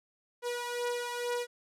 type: beating tone pair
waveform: sawtooth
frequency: 483.3 / 485.5 Hz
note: B4 / B4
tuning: -38 / -30 cents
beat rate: 2.2 Hz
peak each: -30 / -34 dBFS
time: 0.42-1.47 s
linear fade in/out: 50 ms
effects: low-pass 12000 Hz 12 dB/octave

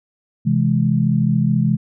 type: chord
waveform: sine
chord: C augmented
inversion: none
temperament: equal with one note detuned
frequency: 130.81 / 164.81 / 209.8 Hz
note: C3 / E3 / G#3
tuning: 0 / 0 / +18 cents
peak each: -18 dBFS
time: 0.45-1.77 s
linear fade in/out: 20 ms
effects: none

